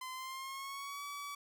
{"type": "tone with pitch glide", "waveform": "sawtooth", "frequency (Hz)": [1030, 1142.9], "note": ["C6", "D6"], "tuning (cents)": [-28, -47], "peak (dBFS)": -38, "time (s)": [0.01, 1.35], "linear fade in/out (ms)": 5, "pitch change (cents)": 181, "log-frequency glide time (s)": [0.13, 1.03], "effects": []}